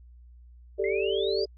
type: chord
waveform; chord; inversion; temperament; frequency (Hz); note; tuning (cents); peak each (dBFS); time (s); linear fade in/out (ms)
sine; G suspended second; none; just; 392 / 441 / 588; G4 / A4 / D5; 0 / +4 / +2; -27 / -29 / -32; 0.78-1.46; 20
type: exponential sweep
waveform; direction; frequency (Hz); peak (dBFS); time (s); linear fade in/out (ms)
sine; up; 2031 to 4926; -33; 0.84-1.45; 2
effects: added 60 Hz sine -48 dBFS peak until 1.57 s + AAC 48 kbps